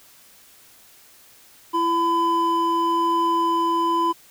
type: tone pair together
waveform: triangle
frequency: 336 / 1007 Hz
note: E4 / B5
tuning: +33 / +33 cents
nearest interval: octave + perfect fifth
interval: 1900 cents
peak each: -22 / -17 dBFS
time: 1.73-4.13 s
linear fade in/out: 20 ms
effects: white hiss -51 dBFS RMS until 4.3 s